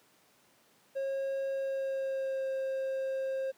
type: tone with pitch glide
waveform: triangle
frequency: 542 to 532.7 Hz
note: C#5 to C5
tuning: -39 to +31 cents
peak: -29 dBFS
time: 0.95-3.52 s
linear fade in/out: 20 ms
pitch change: -30 cents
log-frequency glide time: 1.48-2.48 s
effects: pink hiss -65 dBFS RMS until 3.57 s + high-pass 200 Hz 12 dB/octave